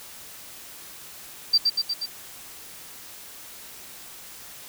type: tone with echo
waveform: sine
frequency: 4681 Hz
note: D8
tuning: 7 cents flat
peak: -14 dBFS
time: 1.53-1.58 s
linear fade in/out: 10 ms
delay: 120 ms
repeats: 4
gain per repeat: -3 dB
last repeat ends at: 2.06 s
effects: white hiss -43 dBFS RMS until 4.68 s